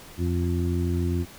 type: harmonic tone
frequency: 87.31 Hz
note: F2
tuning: in tune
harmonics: 1 / 2 / 3 / 4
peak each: -24 / -30 / -31 / -31 dBFS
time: 0.17-1.26 s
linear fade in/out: 50 ms
effects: pink hiss -46 dBFS RMS until 1.38 s